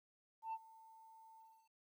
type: tone with ADSR envelope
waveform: sine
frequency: 893 Hz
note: A5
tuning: 25 cents sharp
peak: -37 dBFS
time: 0.42-1.71 s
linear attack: 110 ms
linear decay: 48 ms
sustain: -22 dB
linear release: 310 ms
effects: tanh soft clip ceiling -39 dBFS + 13-bit